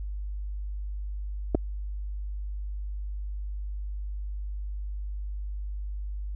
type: clicks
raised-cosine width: 2 ms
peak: -10 / -12 dBFS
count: 2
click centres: 1.548 / 1.551 s
effects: added 50 Hz sine -31 dBFS peak until 6.35 s